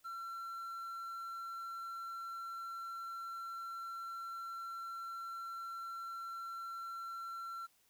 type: tone with quantisation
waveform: triangle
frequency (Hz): 1356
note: E6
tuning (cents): +49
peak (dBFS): -40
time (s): 0.04-7.67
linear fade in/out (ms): 20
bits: 11
effects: white hiss -72 dBFS RMS until 7.89 s